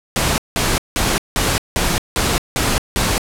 pink noise bursts, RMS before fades -17 dBFS, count 8, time 0.16-3.18 s, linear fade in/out 0 ms, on 220 ms, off 180 ms, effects low-pass 12000 Hz 12 dB/octave

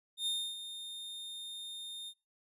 45% pulse tone with ADSR envelope, 3651 Hz, A#7, 37 cents flat, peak -31 dBFS, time 0.17-2.14 s, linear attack 95 ms, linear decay 290 ms, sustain -11 dB, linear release 60 ms, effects noise-tail reverb RT60 0.3 s tail -25 dB re dry + resampled to 32000 Hz

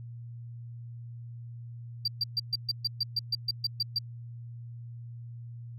sine tone bursts, 4699 Hz, D8, in tune, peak -23 dBFS, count 13, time 2.05-3.987 s, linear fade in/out 5 ms, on 29 ms, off 130 ms, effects tanh soft clip ceiling -23 dBFS + added 118 Hz sine -40 dBFS peak until 5.78 s

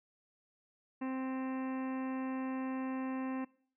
harmonic tone with a mistuned harmonic, 261.6 Hz, C4, in tune, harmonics 1 / 2 / 3 / 4 / 5 / 6 / 7 / 8 / 9 / 10, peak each -35 / -47 / -48 / -47 / -59 / -58 / -53 / -60 / -60 / -56 dBFS, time 1.01-3.45 s, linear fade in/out 10 ms, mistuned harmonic 10, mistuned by +40 cents, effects noise-tail reverb RT60 0.5 s tail -22 dB re dry

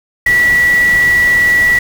sine tone in noise, 1947 Hz, B6, 25 cents flat, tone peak -7 dBFS, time 0.26-1.79 s, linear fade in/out 5 ms, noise pink, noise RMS -24 dBFS, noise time 0.26-1.79 s, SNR +14 dB, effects none

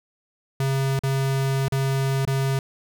square tone with dropouts, 135.3 Hz, C#3, 42 cents flat, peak -21 dBFS, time 0.6-2.59 s, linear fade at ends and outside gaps 2 ms, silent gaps 0.992-1.035 / 1.683-1.722 / 2.252-2.274 s, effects none

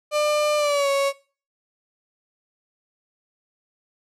35% pulse tone with pitch glide, 598 to 554.7 Hz, D5 to C#5, +31 to +1 cents, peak -17 dBFS, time 0.11-1.13 s, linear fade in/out 50 ms, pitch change -130 cents, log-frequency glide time 0.57-0.89 s, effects noise-tail reverb RT60 0.4 s tail -21 dB re dry + low-pass 10000 Hz 12 dB/octave

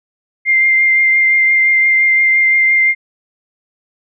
sine tone with vibrato, 2100 Hz, C7, 6 cents sharp, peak -8 dBFS, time 0.45-2.95 s, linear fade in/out 50 ms, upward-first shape triangle, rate 5.8 Hz, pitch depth 16 cents each way, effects none

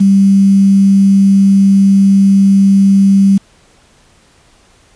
sine tone with quantisation, 196 Hz, G3, in tune, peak -4 dBFS, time 0-3.38 s, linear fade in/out 10 ms, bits 5, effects pink hiss -48 dBFS RMS until 4.95 s + resampled to 22050 Hz

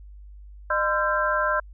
sine tone cluster, 609 / 1027 / 1353 / 1580 Hz, D#5 / C6 / E6 / G6, -37 / -33 / +45 / +13 cents, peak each -26 dBFS, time 0.7-1.6 s, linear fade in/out 5 ms, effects added 50 Hz sine -41 dBFS peak until 1.73 s

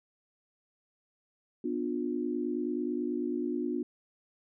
sine chord, B diminished, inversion none, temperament just, 246.9 / 296.3 / 355.6 Hz, B3 / D4 / F4, 0 / +15 / +31 cents, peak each -34 dBFS, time 1.64-3.83 s, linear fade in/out 5 ms, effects none

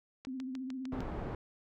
click train, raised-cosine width 0.2 ms, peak -30 dBFS, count 6, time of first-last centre 0.25-1.005 s, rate 6.62 Hz
sine tone with vibrato, 260 Hz, C4, 11 cents flat, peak -37 dBFS, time 0.27-1.01 s, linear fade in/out 0 ms, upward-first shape sine, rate 15 Hz, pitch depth 50 cents each way
pink low-pass noise, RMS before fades -39 dBFS, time 0.92-1.35 s, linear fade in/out 2 ms, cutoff 1000 Hz, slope 12 dB/octave
effects none

